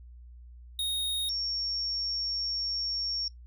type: tone pair in turn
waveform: square / sine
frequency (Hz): 3729 / 5503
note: A#7 / F8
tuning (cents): 0 / -26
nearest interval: perfect fifth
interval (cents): 674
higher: second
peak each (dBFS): -28 / -30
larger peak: first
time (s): 0.79-1.29 / 1.29-3.28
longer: second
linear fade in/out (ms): 2
effects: noise-tail reverb RT60 0.1 s tail -17 dB re dry + added 60 Hz sine -46 dBFS peak until 3.46 s